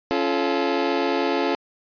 25% pulse chord, Db augmented, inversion none, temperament just, 277.2 / 346.5 / 433.1 Hz, Db4 / F4 / A4, 0 / -14 / -27 cents, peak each -21 dBFS, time 0.11-1.55 s, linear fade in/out 0 ms, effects resampled to 11025 Hz

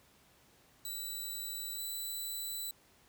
10% pulse tone pair in turn, 3951 / 3981 Hz, B7 / B7, 0 / +13 cents, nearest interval unison, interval 13 cents, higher second, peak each -31 / -30 dBFS, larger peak second, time 0.85-1.78 / 1.78-2.71 s, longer neither, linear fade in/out 2 ms, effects pink hiss -65 dBFS RMS until 3.08 s + high-pass 60 Hz 12 dB/octave

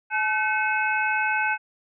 sine tone cluster, 860 / 1522 / 2181 / 2575 Hz, A5 / F#6 / C#7 / E7, -40 / +48 / -29 / -41 cents, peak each -26 / -24 / -32 / -28 dBFS, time 0.1-1.58 s, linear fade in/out 50 ms, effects none

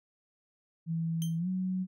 sine tone with pitch glide, 164.4 to 185.6 Hz, E3 to F#3, -4 to +6 cents, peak -29 dBFS, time 0.86-1.87 s, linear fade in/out 50 ms, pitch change +210 cents, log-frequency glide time 1.38-1.48 s
15% pulse tone with exponential decay, 3142 Hz, G7, 3 cents sharp, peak -29 dBFS, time 1.22-1.39 s, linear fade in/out 0 ms, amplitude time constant 35 ms
effects none

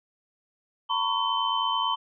sine tone cluster, 912 / 1001 / 1115 / 3079 Hz, A#5 / B5 / C#6 / G7, -38 / +23 / +10 / -32 cents, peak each -29 dBFS, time 0.89-1.96 s, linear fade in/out 20 ms, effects none

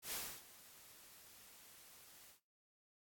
white noise with ADSR envelope, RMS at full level -42 dBFS, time 0.02-2.4 s, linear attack 100 ms, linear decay 290 ms, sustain -19 dB, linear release 100 ms, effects noise-tail reverb RT60 0.3 s tail -20 dB re dry + AAC 64 kbps

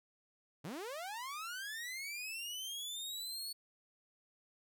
sawtooth linear sweep, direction up, 126.5 to 4435 Hz, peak -38 dBFS, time 0.64-3.53 s, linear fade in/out 10 ms, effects none

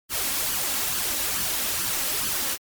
white noise with flanger, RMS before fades -26 dBFS, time 0.09-2.58 s, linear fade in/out 50 ms, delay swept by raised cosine 0.64 to 3.74 ms, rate 2.3 Hz, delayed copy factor +0.55, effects MP3 96 kbps

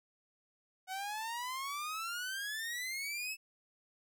sawtooth exponential sweep, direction up, 740 to 2639 Hz, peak -34 dBFS, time 0.87-3.37 s, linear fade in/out 50 ms, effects none

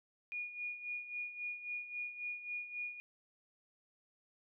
sine tone with tremolo, 2443 Hz, D#7, 32 cents flat, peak -37 dBFS, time 0.32-3 s, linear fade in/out 0 ms, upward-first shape sine, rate 3.7 Hz, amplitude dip 70%, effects none

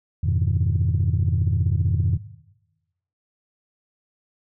sine chord, F half-diminished seventh, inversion none, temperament equal with one note detuned, 87.31 / 102.52 / 123.47 / 155.56 Hz, F2 / Ab2 / Cb3 / Eb3, 0 / -22 / 0 / 0 cents, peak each -20 / -23 / -25 / -26 dBFS, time 0.23-2.18 s, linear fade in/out 10 ms, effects noise-tail reverb RT60 1.0 s tail -17 dB re dry + tanh soft clip ceiling -12 dBFS

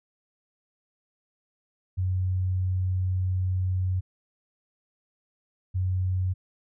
sine tone pair in turn, 92.5 / 92.5 Hz, F#2 / F#2, 0 / 0 cents, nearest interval unison, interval 0 cents, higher neither, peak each -23 dBFS, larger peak neither, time 1.97-4.01 / 5.74-6.34 s, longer first, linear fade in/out 20 ms, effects none

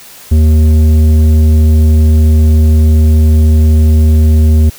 triangle tone with tanh clipping, 77.78 Hz, D#2, in tune, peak -5 dBFS, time 0.31-4.7 s, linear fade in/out 10 ms, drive 14 dB, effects white hiss -34 dBFS RMS until 4.78 s

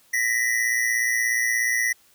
square tone pair together, 1880.2 / 1997 Hz, A#6 / B6, +14 / +19 cents, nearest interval minor second, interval 105 cents, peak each -24 dBFS, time 0.13-1.93 s, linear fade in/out 10 ms, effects white hiss -58 dBFS RMS until 2.14 s

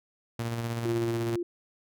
sawtooth tone with tremolo, 116.54 Hz, A#2, in tune, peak -25 dBFS, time 0.39-1.36 s, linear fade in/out 5 ms, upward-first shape square, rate 16 Hz, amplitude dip 30%
sine tone, 347.8 Hz, F4, 7 cents flat, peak -28 dBFS, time 0.85-1.43 s, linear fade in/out 5 ms
effects none

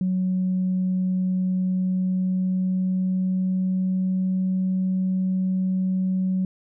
sine tone with pitch glide, 185 to 186.83 Hz, F#3 to F#3, 0 to +17 cents, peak -19 dBFS, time 0.01-6.45 s, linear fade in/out 2 ms, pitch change +17 cents, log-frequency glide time 1.61-4.48 s, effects tanh soft clip ceiling -16 dBFS

